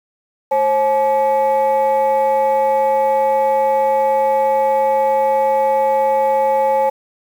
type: tone pair together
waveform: sine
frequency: 537.1 / 854 Hz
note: C5 / G#5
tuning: +45 / +48 cents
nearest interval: minor sixth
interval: 803 cents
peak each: -13 dBFS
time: 0.51-6.9 s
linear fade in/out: 10 ms
effects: tanh soft clip ceiling -9 dBFS + 7-bit